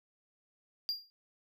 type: tone with exponential decay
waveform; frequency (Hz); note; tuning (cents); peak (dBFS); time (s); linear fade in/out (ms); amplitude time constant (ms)
triangle; 4790; D8; +33; -27; 0.89-1.1; 0; 45
effects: none